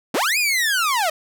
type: linear two-way sweep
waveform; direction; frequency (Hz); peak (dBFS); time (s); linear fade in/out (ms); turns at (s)
sawtooth; up then down; 172.5 to 2535 to 603; -14; 0.14-1.1; 5; 0.38
effects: none